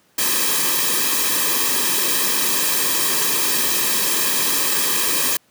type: noise with comb filter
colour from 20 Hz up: white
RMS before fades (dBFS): -19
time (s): 0.18-5.37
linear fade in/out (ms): 5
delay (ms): 1.4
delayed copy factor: -0.8
effects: pink hiss -58 dBFS RMS until 5.5 s + high-pass 150 Hz 12 dB/octave